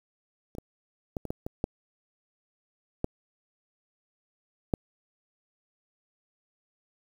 clicks, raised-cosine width 2 ms, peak -30 / -22 / -18 / -23 / -17 / -20 / -13 / -13 / -11 dBFS, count 9, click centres 0.551 / 0.584 / 1.168 / 1.253 / 1.305 / 1.465 / 1.641 / 3.044 / 4.738 s, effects 8-bit

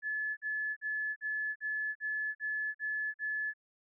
sine tone bursts, 1721 Hz, A6, 39 cents flat, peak -32 dBFS, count 9, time 0.02-3.538 s, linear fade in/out 50 ms, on 350 ms, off 46 ms, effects none

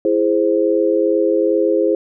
sine chord, E augmented, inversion none, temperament equal with one note detuned, 332.9 / 415.3 / 523.3 Hz, E4 / G#4 / B#4, +17 / 0 / 0 cents, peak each -17 dBFS, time 0.05-1.95 s, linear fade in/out 2 ms, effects none

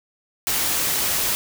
white noise, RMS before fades -22 dBFS, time 0.47-1.35 s, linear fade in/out 0 ms, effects none

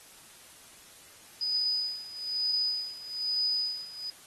sine tone with tremolo, 4978 Hz, D#8, in tune, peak -25 dBFS, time 1.41-4.1 s, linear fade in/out 2 ms, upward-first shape sine, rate 1.1 Hz, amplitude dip 85%, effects white hiss -53 dBFS RMS until 4.26 s + AAC 32 kbps

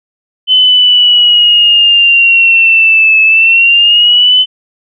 sine linear two-way sweep, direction down then up, 3041 to 2600 to 3041 Hz, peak -3 dBFS, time 0.47-4.46 s, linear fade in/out 50 ms, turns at 3.22 s, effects none

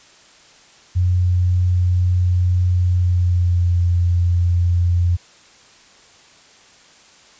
sine tone with pitch glide, 89.8 to 87.45 Hz, F2 to F2, +49 to +3 cents, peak -13 dBFS, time 0.95-5.17 s, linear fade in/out 20 ms, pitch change -46 cents, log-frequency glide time 2.85-3.77 s, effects white hiss -48 dBFS RMS until 7.39 s + resampled to 16000 Hz

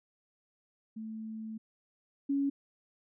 sine tone pair in turn, 220 / 278.9 Hz, A3 / C#4, 0 / +11 cents, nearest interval major third, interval 411 cents, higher second, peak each -38 / -27 dBFS, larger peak second, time 0.96-1.58 / 2.29-2.5 s, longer first, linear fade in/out 10 ms, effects none

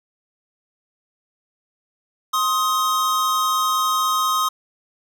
square tone pair together, 1057 / 1257 Hz, C6 / D#6, +17 / +17 cents, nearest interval minor third, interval 300 cents, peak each -23 / -20 dBFS, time 2.33-4.49 s, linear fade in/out 10 ms, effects none

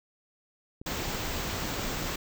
clicks, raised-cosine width 3 ms, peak -28 / -24 dBFS, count 2, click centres 0.815 / 1.149 s
pink band-stop noise, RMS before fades -33 dBFS, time 0.86-2.16 s, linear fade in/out 5 ms, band 8200 to 13000 Hz, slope 96 dB/octave
effects none

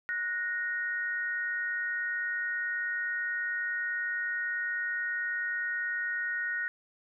sine tone pair together, 1466.3 / 1864.7 Hz, F#6 / A#6, -16 / 0 cents, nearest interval major third, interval 416 cents, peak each -33 / -32 dBFS, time 0.09-6.68 s, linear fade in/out 0 ms, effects none

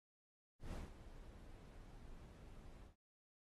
brown noise with ADSR envelope, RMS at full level -45 dBFS, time 0.59-2.96 s, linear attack 140 ms, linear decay 180 ms, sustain -12 dB, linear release 130 ms, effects AAC 32 kbps

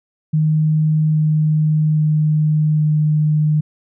sine tone with pitch steps, 155.1 / 154.21 / 153.32 / 152.44 Hz, D#3 / D#3 / D#3 / D#3, -5 / -15 / -25 / -35 cents, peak -12 dBFS, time 0.33-3.61 s, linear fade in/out 10 ms, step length 820 ms, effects none

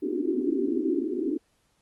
pink band-pass noise, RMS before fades -27 dBFS, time 0.02-1.38 s, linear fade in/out 10 ms, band 250 to 400 Hz, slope 96 dB/octave, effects pink hiss -69 dBFS RMS until 1.81 s + Opus 32 kbps

